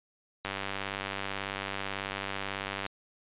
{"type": "click train", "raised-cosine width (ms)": 0.3, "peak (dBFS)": -17, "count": 238, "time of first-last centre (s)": [0.45, 2.863], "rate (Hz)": 98.2, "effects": ["resampled to 8000 Hz"]}